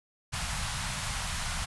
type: band-stop noise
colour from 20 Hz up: pink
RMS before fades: -33 dBFS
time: 0.32-1.66 s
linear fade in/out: 20 ms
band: 170 to 780 Hz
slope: 24 dB/octave
effects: resampled to 24000 Hz